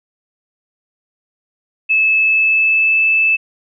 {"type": "tone with pitch glide", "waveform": "sine", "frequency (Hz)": [2607, 2627], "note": ["E7", "E7"], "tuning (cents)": [-20, -7], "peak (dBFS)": -10, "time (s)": [1.89, 3.37], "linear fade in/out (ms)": 20, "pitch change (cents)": 13, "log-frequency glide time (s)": [2.18, 3.02], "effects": []}